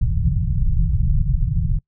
pink low-pass noise, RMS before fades -18 dBFS, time 0.01-1.79 s, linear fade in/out 5 ms, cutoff 170 Hz, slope 96 dB/octave, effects noise-tail reverb RT60 0.1 s tail -21 dB re dry

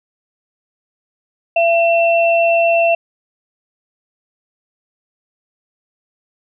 sine tone pair together, 674 / 2696 Hz, E5 / E7, +38 / +38 cents, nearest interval 2 octaves, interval 2400 cents, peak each -11 / -17 dBFS, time 1.56-2.95 s, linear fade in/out 5 ms, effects none

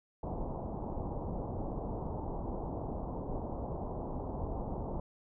pink low-pass noise, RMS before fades -38 dBFS, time 0.23-5 s, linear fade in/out 2 ms, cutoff 960 Hz, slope 48 dB/octave, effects none

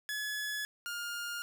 sawtooth tone pair in turn, 1702 / 1413.1 Hz, G#6 / F6, +42 / +20 cents, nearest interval minor third, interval 322 cents, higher first, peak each -31 / -33 dBFS, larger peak first, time 0.09-0.65 / 0.86-1.42 s, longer neither, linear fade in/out 0 ms, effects none

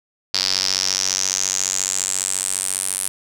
sawtooth tone with band-pass filter sweep, 94.5 Hz, F#2, 37 cents sharp, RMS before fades -22 dBFS, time 0.34-3.08 s, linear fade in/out 0 ms, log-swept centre 4800 to 9800 Hz, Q 6, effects none

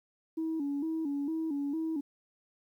sine tone with vibrato, 302 Hz, D4, 48 cents sharp, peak -29 dBFS, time 0.37-2.01 s, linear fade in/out 10 ms, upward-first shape square, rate 2.2 Hz, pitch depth 110 cents each way, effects tanh soft clip ceiling -27 dBFS + 11-bit

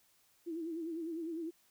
sine tone with vibrato, 329.1 Hz, E4, 3 cents flat, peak -37 dBFS, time 0.46-1.51 s, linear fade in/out 20 ms, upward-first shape sine, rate 9.9 Hz, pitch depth 80 cents each way, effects white hiss -70 dBFS RMS until 1.7 s

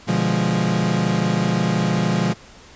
40% pulse chord, B diminished seventh, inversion none, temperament equal with one note detuned, 123.47 / 148.62 / 174.61 / 207.7 Hz, B2 / D3 / F3 / Ab3, 0 / +21 / 0 / 0 cents, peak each -24 / -25 / -20 / -22 dBFS, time 0.07-2.34 s, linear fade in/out 20 ms, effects pink hiss -45 dBFS RMS until 2.75 s + resampled to 16000 Hz

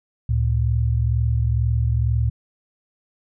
sine tone pair together, 71.75 / 113.9 Hz, D2 / A#2, -40 / -40 cents, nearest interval minor sixth, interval 800 cents, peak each -20 / -19 dBFS, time 0.29-2.3 s, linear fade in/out 5 ms, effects none

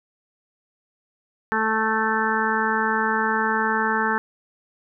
harmonic tone, 220.1 Hz, A3, 1 cent sharp, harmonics 1 / 2 / 4 / 5 / 6 / 7 / 8, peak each -28 / -28 / -25 / -29 / -28 / -26 / -27 dBFS, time 1.52-4.18 s, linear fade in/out 0 ms, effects none

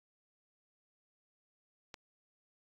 click, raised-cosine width 0.2 ms, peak -28 dBFS, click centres 1.942 s, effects AAC 64 kbps

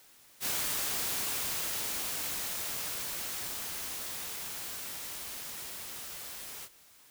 white noise with level ramp, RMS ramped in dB -32 to -44 dBFS, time 0.4-6.69 s, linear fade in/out 50 ms, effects white hiss -59 dBFS RMS until 7.1 s

